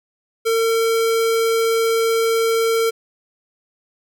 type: tone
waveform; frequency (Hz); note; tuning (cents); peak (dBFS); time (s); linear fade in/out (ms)
square; 453.9; A#4; -46; -16; 0.45-2.91; 20
effects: none